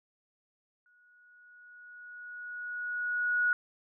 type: tone with exponential growth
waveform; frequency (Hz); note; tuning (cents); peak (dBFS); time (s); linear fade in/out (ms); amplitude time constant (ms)
sine; 1458; F#6; -26; -23; 0.86-3.53; 1; 580
effects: none